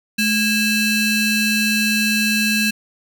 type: ring-modulated tone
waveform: 30% pulse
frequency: 1425 Hz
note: F6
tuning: 34 cents sharp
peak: -10 dBFS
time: 0.18-2.71 s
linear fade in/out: 10 ms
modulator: 1210 Hz
effects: none